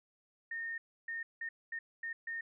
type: tone bursts at uneven times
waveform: sine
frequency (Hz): 1833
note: A#6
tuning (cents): -30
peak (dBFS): -37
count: 6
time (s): 0.51-0.78 / 1.08-1.23 / 1.41-1.49 / 1.72-1.79 / 2.03-2.13 / 2.27-2.41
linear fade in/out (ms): 5
effects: none